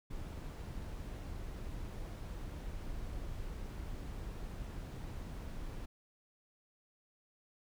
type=noise; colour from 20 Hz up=brown; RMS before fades=-43 dBFS; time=0.1-5.86 s; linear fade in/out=10 ms; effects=none